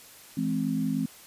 sine chord, E augmented, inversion none, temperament equal with one note detuned, 164.81 / 211.5 / 261.6 Hz, E3 / G#3 / B#3, 0 / +32 / 0 cents, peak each -31 / -30 / -28 dBFS, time 0.37-1.06 s, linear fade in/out 5 ms, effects white hiss -50 dBFS RMS until 1.26 s + resampled to 32000 Hz

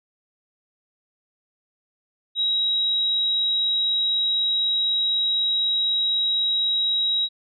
sine tone, 3836 Hz, A#7, 49 cents sharp, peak -19 dBFS, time 2.35-7.29 s, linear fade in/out 50 ms, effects none

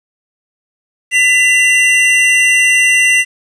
square tone pair together, 2000 / 2763 Hz, B6 / F7, +21 / -19 cents, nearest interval tritone, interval 560 cents, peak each -11 dBFS, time 1.11-3.25 s, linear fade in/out 50 ms, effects resampled to 22050 Hz + 7-bit

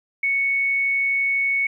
sine tone, 2217 Hz, C#7, in tune, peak -18 dBFS, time 0.23-1.67 s, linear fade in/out 5 ms, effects 10-bit

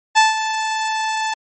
sawtooth tone with ADSR envelope, 876 Hz, A5, 8 cents flat, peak -4 dBFS, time 0.15-1.34 s, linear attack 27 ms, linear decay 160 ms, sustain -11 dB, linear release 6 ms, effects MP3 32 kbps

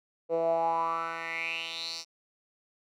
10% pulse tone with band-pass filter sweep, 165.2 Hz, E3, 4 cents sharp, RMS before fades -31 dBFS, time 0.29-2.05 s, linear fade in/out 50 ms, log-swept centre 500 to 5300 Hz, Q 6.3, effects none

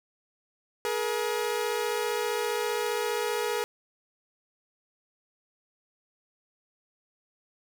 sawtooth tone pair together, 421.7 / 476.8 Hz, G#4 / A#4, +26 / +39 cents, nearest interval major second, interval 213 cents, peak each -26 dBFS, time 0.85-3.64 s, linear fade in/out 0 ms, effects none

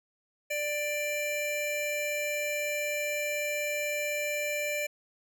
square tone pair together, 589.5 / 2358 Hz, D5 / D7, +6 / +6 cents, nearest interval 2 octaves, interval 2400 cents, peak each -33 / -33 dBFS, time 0.5-4.87 s, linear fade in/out 10 ms, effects none

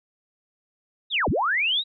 sine linear two-way sweep, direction down then up, 3920 to 36.23 to 3920 Hz, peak -20 dBFS, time 1.1-1.84 s, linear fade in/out 50 ms, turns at 1.29 s, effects none

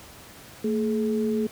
sine tone pair together, 224.7 / 424.2 Hz, A3 / G#4, +37 / +37 cents, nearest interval major seventh, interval 1100 cents, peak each -24 / -26 dBFS, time 0.64-1.47 s, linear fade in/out 5 ms, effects pink hiss -46 dBFS RMS until 1.51 s + high-pass 60 Hz 12 dB/octave

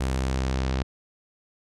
sawtooth tone with low-pass filter sweep, 65.41 Hz, C2, in tune, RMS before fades -26 dBFS, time 0-0.83 s, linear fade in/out 10 ms, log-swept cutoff 9500 to 4800 Hz, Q 1.2, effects none

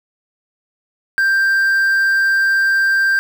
triangle tone with quantisation, 1578 Hz, G6, 11 cents sharp, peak -10 dBFS, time 1.18-3.19 s, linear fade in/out 0 ms, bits 6, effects none

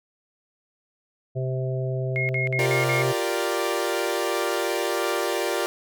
harmonic tone, 129.9 Hz, C3, 12 cents flat, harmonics 1 / 3 / 4 / 5, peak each -25 / -32 / -35 / -34 dBFS, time 1.35-3.13 s, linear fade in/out 20 ms
sine tone bursts, 2151 Hz, C7, 47 cents sharp, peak -24 dBFS, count 5, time 2.16-3.022 s, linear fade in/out 0 ms, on 130 ms, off 53 ms
sawtooth chord, G minor seventh, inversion third, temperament equal, 349.2 / 392 / 466.2 / 587.3 Hz, F4 / G4 / Bb4 / D5, 0 / 0 / 0 / 0 cents, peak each -25 dBFS, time 2.59-5.66 s, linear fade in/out 0 ms
effects none

